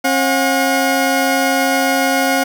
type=tone pair together; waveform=20% pulse; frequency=269.5 / 721 Hz; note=C#4 / F#5; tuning=-49 / -45 cents; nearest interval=octave + perfect fourth; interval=1704 cents; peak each=-11 dBFS; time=0.04-2.44 s; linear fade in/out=10 ms; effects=none